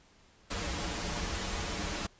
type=noise with comb filter; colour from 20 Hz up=pink; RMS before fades=-35 dBFS; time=0.5-2.07 s; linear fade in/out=10 ms; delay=7.8 ms; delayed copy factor=-0.7; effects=pink hiss -62 dBFS RMS until 2.19 s + resampled to 16000 Hz